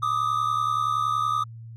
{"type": "tone pair together", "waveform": "triangle", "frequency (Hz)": [1187, 1257.6], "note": ["D6", "D#6"], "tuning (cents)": [18, 18], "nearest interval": "minor second", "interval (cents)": 100, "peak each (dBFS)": -23, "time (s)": [0.02, 1.44], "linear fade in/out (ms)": 10, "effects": ["added 114 Hz sine -38 dBFS peak until 1.76 s"]}